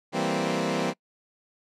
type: chord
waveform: 15% pulse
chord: C dominant seventh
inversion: first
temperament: equal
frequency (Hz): 164.81 / 196 / 233.1 / 261.6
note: E3 / G3 / Bb3 / C4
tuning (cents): 0 / 0 / 0 / 0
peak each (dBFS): -24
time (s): 0.12-0.94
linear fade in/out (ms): 50
effects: noise-tail reverb RT60 0.1 s tail -25 dB re dry + low-pass 7000 Hz 12 dB/octave